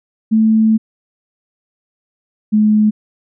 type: tone pair in turn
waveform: sine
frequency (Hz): 220 / 213.1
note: A3 / G#3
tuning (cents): 0 / +45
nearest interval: minor second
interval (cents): 55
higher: first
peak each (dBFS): -8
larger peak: neither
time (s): 0.31-0.78 / 2.52-2.91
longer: first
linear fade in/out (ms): 20
effects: none